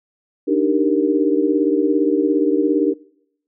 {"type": "chord", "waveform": "sine", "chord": "Eb major seventh", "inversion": "third", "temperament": "equal", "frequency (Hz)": [293.7, 311.1, 392, 466.2], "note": ["D4", "Eb4", "G4", "Bb4"], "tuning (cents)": [0, 0, 0, 0], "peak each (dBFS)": [-18, -20, -20, -21], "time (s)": [0.47, 2.94], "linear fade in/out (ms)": 20, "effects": ["noise-tail reverb RT60 0.8 s tail -25 dB re dry"]}